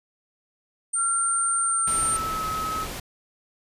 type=tone; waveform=sine; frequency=8870 Hz; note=C#9; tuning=in tune; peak=-22 dBFS; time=0.93-2.17 s; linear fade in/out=10 ms
type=tone with pitch glide; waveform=sine; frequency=1370 to 1285.7 Hz; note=F6 to E6; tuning=-34 to -44 cents; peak=-26 dBFS; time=0.95-2.87 s; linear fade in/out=50 ms; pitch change=-110 cents; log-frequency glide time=1.6-2.45 s
type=noise; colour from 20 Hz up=pink; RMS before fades=-34 dBFS; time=1.87-3 s; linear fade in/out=5 ms
effects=resampled to 32000 Hz